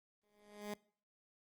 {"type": "tone with exponential growth", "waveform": "15% pulse", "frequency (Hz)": 207.7, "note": "G#3", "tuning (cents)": 0, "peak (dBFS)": -33, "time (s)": [0.23, 0.74], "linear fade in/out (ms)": 5, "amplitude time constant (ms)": 110, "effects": ["noise-tail reverb RT60 0.5 s tail -23 dB re dry", "Opus 24 kbps"]}